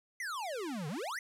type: exponential two-way sweep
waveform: square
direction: down then up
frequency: 2093 to 140 to 2093 Hz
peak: -37 dBFS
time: 0.2-1.19 s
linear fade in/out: 2 ms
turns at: 0.88 s
effects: low-pass 12000 Hz 12 dB/octave + 13-bit